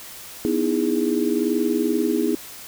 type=chord; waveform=sine; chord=E major seventh; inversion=second; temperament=just; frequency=247.2 / 309 / 329.6 / 412 Hz; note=B3 / D#4 / E4 / G#4; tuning=+2 / -12 / 0 / -14 cents; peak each=-24 dBFS; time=0.45-2.35 s; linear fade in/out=0 ms; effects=white hiss -39 dBFS RMS until 2.67 s